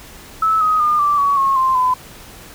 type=tone with pitch steps; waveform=sine; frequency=1304 / 1257.4 / 1212.5 / 1169.1 / 1127.4 / 1087.1 / 1048.2 / 1010.8 Hz; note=E6 / D#6 / D#6 / D6 / C#6 / C#6 / C6 / B5; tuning=-19 / +18 / -45 / -8 / +29 / -34 / +3 / +40 cents; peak=-12 dBFS; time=0.42-1.94 s; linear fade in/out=5 ms; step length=190 ms; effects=pink hiss -39 dBFS RMS until 2.54 s